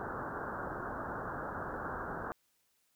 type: low-pass noise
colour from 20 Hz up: white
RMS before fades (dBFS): -40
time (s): 0-2.32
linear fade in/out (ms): 0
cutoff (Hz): 1600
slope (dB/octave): 96
effects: white hiss -75 dBFS RMS until 2.95 s